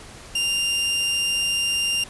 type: tone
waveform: sawtooth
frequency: 2794 Hz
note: F7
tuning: in tune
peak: -17 dBFS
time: 0.35-2.04 s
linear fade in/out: 5 ms
effects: pink hiss -42 dBFS RMS until 2.09 s + resampled to 24000 Hz